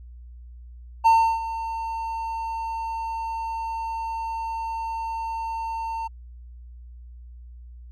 triangle tone with ADSR envelope, 905 Hz, A5, 48 cents sharp, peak -10 dBFS, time 1.04-6.08 s, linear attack 23 ms, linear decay 330 ms, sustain -15 dB, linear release 14 ms, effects added 60 Hz sine -40 dBFS peak until 7.91 s

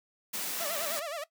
white high-pass noise, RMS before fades -35 dBFS, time 0.33-1 s, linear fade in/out 10 ms, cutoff 160 Hz, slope 48 dB/octave
sawtooth tone with vibrato, 623 Hz, D#5, 2 cents sharp, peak -31 dBFS, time 0.6-1.24 s, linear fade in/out 5 ms, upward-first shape sine, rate 9.6 Hz, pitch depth 170 cents each way
effects noise-tail reverb RT60 0.1 s tail -17 dB re dry

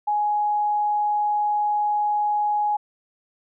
sine tone, 835 Hz, G#5, 9 cents sharp, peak -19 dBFS, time 0.07-2.77 s, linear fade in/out 10 ms, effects none

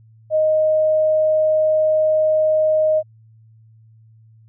sine tone, 622.3 Hz, D#5, in tune, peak -13 dBFS, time 0.3-3.03 s, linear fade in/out 50 ms, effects added 111 Hz sine -46 dBFS peak until 4.48 s

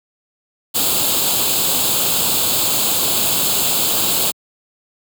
white noise with comb filter, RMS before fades -17 dBFS, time 0.74-4.32 s, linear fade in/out 20 ms, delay 0.26 ms, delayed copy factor +0.75, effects high-pass 100 Hz 12 dB/octave

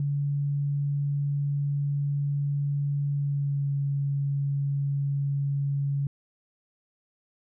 sine tone with pitch glide, 142.6 to 140.39 Hz, C#3 to C#3, +49 to +22 cents, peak -24 dBFS, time 0-6.07 s, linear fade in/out 2 ms, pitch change -27 cents, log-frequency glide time 3.12-3.72 s, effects none

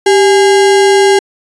sine tone with sample-and-hold, 392 Hz, G4, in tune, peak -4 dBFS, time 0.06-1.19 s, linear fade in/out 5 ms, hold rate 1225 Hz, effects resampled to 22050 Hz

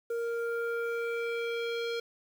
square tone with low-pass filter sweep, 466.2 Hz, A#4, in tune, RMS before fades -33 dBFS, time 0.1-2 s, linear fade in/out 5 ms, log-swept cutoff 950 to 4100 Hz, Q 2, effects 9-bit

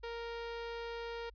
sawtooth tone, 466.2 Hz, A#4, in tune, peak -36 dBFS, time 0.03-1.3 s, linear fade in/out 10 ms, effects added 50 Hz sine -55 dBFS peak until 1.34 s + resampled to 11025 Hz

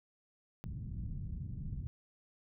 white low-pass noise, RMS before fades -41 dBFS, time 0.64-1.87 s, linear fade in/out 0 ms, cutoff 150 Hz, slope 24 dB/octave, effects none

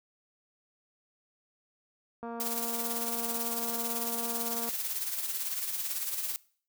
click train, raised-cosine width 1 ms, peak -27 dBFS, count 574, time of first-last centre 2.23-4.689 s, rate 233 Hz
blue noise with tremolo, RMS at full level -32 dBFS, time 2.4-6.36 s, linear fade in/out 0 ms, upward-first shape sine, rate 18 Hz, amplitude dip 50%
effects noise-tail reverb RT60 0.5 s tail -22 dB re dry + high-pass 60 Hz 12 dB/octave

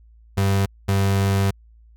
35% pulse tone bursts at uneven times, 98 Hz, G2, in tune, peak -15 dBFS, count 2, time 0.37-0.66 / 0.88-1.51 s, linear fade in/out 10 ms, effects added 56 Hz sine -47 dBFS peak until 1.96 s

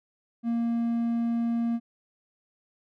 triangle tone, 233.1 Hz, A#3, in tune, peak -22 dBFS, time 0.43-1.8 s, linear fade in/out 50 ms, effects none

